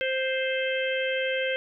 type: harmonic tone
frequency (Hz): 524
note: C5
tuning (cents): +2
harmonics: 1 / 3 / 4 / 5 / 6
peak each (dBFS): -27 / -32 / -33 / -34 / -35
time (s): 0.01-1.56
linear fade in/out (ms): 0
effects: none